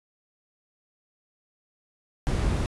brown noise, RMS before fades -25 dBFS, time 2.27-2.66 s, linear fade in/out 0 ms, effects resampled to 24000 Hz

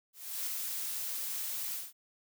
blue noise with ADSR envelope, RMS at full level -35 dBFS, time 0.13-1.93 s, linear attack 340 ms, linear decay 10 ms, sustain -2 dB, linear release 190 ms, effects none

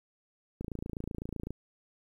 click train, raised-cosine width 3 ms, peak -24 dBFS, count 26, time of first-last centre 0.61-1.506 s, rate 27.9 Hz, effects 10-bit

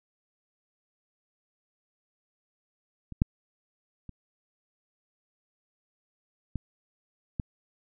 clicks, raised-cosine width 5 ms, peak -27 / -9 / -29 / -19 / -17 dBFS, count 5, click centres 3.123 / 3.219 / 4.093 / 6.557 / 7.398 s, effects none

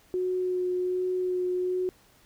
sine tone with vibrato, 364.9 Hz, F#4, 24 cents flat, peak -25 dBFS, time 0.14-1.89 s, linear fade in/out 0 ms, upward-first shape sine, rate 1.3 Hz, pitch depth 12 cents each way, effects pink hiss -60 dBFS RMS until 2.25 s

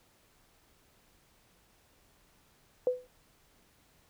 sine tone with exponential decay, 501 Hz, B4, 25 cents sharp, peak -21 dBFS, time 2.87-3.07 s, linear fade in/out 1 ms, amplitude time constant 43 ms, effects pink hiss -66 dBFS RMS until 4.09 s

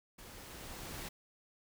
pink noise with level ramp, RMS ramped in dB -53 to -43 dBFS, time 0.18-1.09 s, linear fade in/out 10 ms, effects none

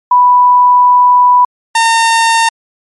sine / sawtooth tone pair in turn, 987.8 / 912.3 Hz, B5 / A#5, 0 / -38 cents, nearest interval minor second, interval 138 cents, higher first, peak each -3 dBFS, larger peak neither, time 0.11-1.45 / 1.75-2.49 s, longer first, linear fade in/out 5 ms, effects MP3 48 kbps

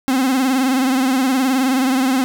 45% pulse tone with vibrato, 261.6 Hz, C4, in tune, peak -14 dBFS, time 0.08-2.24 s, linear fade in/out 0 ms, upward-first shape triangle, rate 19 Hz, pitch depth 92 cents each way, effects none

